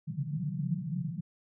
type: band-pass noise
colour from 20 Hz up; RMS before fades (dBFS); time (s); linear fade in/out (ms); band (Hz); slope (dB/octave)
white; -34; 0.07-1.21; 10; 130 to 190; 96
effects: none